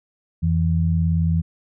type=tone pair together; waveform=sine; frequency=86.05 / 164.81 Hz; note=F2 / E3; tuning=-25 / 0 cents; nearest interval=major seventh; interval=1125 cents; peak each=-19 dBFS; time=0.42-1.42 s; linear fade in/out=20 ms; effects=none